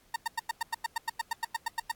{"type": "tone bursts", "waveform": "30% pulse", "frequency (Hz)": 919, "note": "A#5", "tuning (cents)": -25, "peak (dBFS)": -25, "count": 16, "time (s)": [0.14, 1.916], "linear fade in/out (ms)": 5, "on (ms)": 21, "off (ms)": 96, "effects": ["pink hiss -64 dBFS RMS until 1.95 s", "AAC 64 kbps"]}